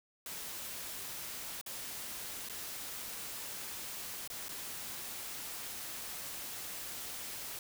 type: noise with dropouts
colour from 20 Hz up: white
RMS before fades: -43 dBFS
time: 0.26-7.59 s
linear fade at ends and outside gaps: 2 ms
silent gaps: 1.613-1.662 / 2.488-2.496 / 4.276-4.3 / 4.484-4.491 s
effects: none